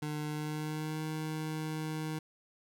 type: tone with pitch glide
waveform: 25% pulse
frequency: 150.8 to 156.12 Hz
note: D3 to D#3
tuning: +46 to +6 cents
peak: -31 dBFS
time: 0.02-2.19 s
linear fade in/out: 5 ms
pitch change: +60 cents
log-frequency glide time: 0.28-1.02 s
effects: none